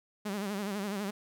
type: tone with vibrato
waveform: sawtooth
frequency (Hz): 201.6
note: G3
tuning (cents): +49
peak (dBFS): -29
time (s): 0.25-1.11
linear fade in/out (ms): 10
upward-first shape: sine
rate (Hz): 12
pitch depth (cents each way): 90
effects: none